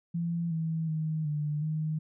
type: tone with pitch steps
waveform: sine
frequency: 169.3 / 161.6 / 157 / 149.2 / 155.7 Hz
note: E3 / E3 / D#3 / D3 / D#3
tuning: +46 / -34 / +16 / +28 / +2 cents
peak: -28 dBFS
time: 0.14-1.99 s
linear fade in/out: 10 ms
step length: 370 ms
effects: none